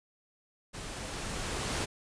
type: noise with level ramp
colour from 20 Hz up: pink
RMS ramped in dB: -42 to -32 dBFS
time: 0.73-1.86 s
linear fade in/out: 20 ms
effects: resampled to 22050 Hz